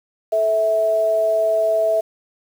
sine tone pair together, 436.1 / 653.4 Hz, A4 / E5, -15 / -15 cents, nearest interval perfect fifth, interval 700 cents, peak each -25 / -15 dBFS, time 0.32-2.01 s, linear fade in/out 10 ms, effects 7-bit

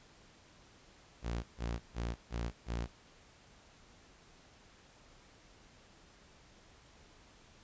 sawtooth tone bursts, 58 Hz, A#1, 8 cents flat, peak -31 dBFS, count 5, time 1.22-2.88 s, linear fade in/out 50 ms, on 220 ms, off 140 ms, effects pink hiss -61 dBFS RMS until 7.63 s + resampled to 16000 Hz

